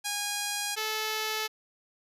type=tone pair in turn; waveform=5% pulse; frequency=820 / 434.4 Hz; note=G#5 / A4; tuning=-22 / -22 cents; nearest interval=major seventh; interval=1100 cents; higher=first; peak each=-18 / -18 dBFS; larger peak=neither; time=0.04-0.76 / 0.76-1.48 s; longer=neither; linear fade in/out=20 ms; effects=resampled to 32000 Hz